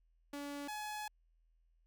sawtooth tone pair in turn, 286 / 846 Hz, D4 / G#5, -46 / +32 cents, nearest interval octave + perfect fifth, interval 1878 cents, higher second, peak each -38 / -37 dBFS, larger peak second, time 0.33-0.68 / 0.68-1.08 s, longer second, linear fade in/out 5 ms, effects added 41 Hz sine -69 dBFS peak until 1.86 s

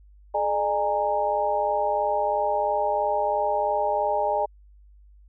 sine tone cluster, 425.2 / 602 / 821 / 924 Hz, G#4 / D5 / G#5 / A#5, +41 / +43 / -20 / -16 cents, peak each -31 / -25 / -25 / -29 dBFS, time 0.34-4.46 s, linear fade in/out 10 ms, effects added 50 Hz sine -49 dBFS peak until 5.28 s

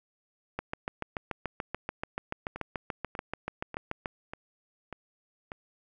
two click trains, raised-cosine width 0.5 ms, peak -23 / -17 dBFS, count 6 / 25, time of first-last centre 2.56-5.519 / 0.59-4.058 s, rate 1.69 / 6.92 Hz, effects none

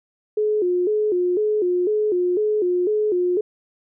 sine tone with vibrato, 390 Hz, G4, 9 cents flat, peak -17 dBFS, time 0.37-3.41 s, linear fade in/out 5 ms, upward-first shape square, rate 2 Hz, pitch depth 150 cents each way, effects none

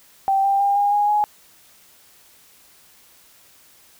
sine tone with pitch steps, 780 / 790.9 / 801.9 / 813.1 / 824.5 / 836 Hz, G5 / G5 / G5 / G#5 / G#5 / G#5, -9 / +15 / +39 / -37 / -13 / +11 cents, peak -15 dBFS, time 0.28-1.24 s, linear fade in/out 0 ms, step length 160 ms, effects white hiss -52 dBFS RMS until 3.99 s

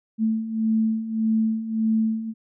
sine beating tone pair, 220 / 221.7 Hz, A3 / A3, 0 / +13 cents, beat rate 1.7 Hz, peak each -26 / -21 dBFS, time 0.18-2.34 s, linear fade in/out 50 ms, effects none

